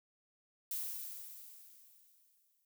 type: noise with exponential decay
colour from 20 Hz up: violet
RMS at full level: -38 dBFS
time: 0.71-2.65 s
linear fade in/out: 2 ms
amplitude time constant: 420 ms
effects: none